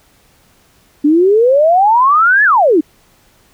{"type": "exponential two-way sweep", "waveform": "sine", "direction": "up then down", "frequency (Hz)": [285, 1760, 285], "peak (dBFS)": -6, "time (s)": [1.04, 2.81], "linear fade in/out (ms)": 10, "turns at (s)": 2.44, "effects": ["pink hiss -51 dBFS RMS until 3.53 s"]}